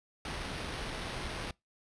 pink noise with sample-and-hold, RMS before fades -39 dBFS, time 0.25-1.51 s, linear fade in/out 2 ms, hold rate 7350 Hz, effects noise-tail reverb RT60 0.2 s tail -25 dB re dry + resampled to 22050 Hz

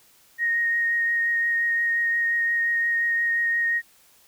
sine tone with vibrato, 1864.7 Hz, A#6, in tune, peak -20 dBFS, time 0.38-3.82 s, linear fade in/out 50 ms, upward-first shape triangle, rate 5.7 Hz, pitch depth 14 cents each way, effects white hiss -57 dBFS RMS until 4.27 s

